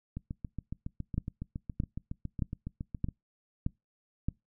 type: two click trains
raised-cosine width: 5 ms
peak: -17 / -24 dBFS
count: 6 / 22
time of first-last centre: 1.18-4.286 / 0.17-3.087 s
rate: 1.61 / 7.2 Hz
effects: noise-tail reverb RT60 0.2 s tail -25 dB re dry